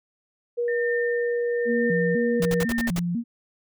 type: tone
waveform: sine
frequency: 477.9 Hz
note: A#4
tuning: 43 cents sharp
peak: -22 dBFS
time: 0.57-2.65 s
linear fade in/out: 20 ms
type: tone with tremolo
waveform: sine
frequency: 1810 Hz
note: A6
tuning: 48 cents sharp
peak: -26 dBFS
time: 0.68-2.88 s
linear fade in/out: 2 ms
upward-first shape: triangle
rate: 1 Hz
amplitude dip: 75%
type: tone with vibrato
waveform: sine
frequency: 201.9 Hz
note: G#3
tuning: 49 cents flat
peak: -23 dBFS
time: 1.65-3.24 s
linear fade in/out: 50 ms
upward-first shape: square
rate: 2 Hz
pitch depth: 260 cents each way
type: noise bursts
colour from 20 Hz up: pink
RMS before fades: -30 dBFS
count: 7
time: 2.42-2.993 s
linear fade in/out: 2 ms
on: 33 ms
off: 57 ms
effects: none